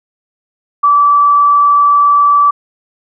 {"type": "tone with frequency modulation", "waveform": "sine", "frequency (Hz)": 1157, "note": "D6", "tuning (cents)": -26, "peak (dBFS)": -5, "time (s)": [0.83, 2.51], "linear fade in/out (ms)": 10, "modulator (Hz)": 27.5, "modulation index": 0.22, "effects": []}